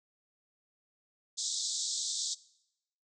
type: band-pass noise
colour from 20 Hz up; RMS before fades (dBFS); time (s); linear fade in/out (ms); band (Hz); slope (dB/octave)
white; -35; 1.37-2.35; 20; 3500 to 8000; 96
effects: noise-tail reverb RT60 0.8 s tail -20 dB re dry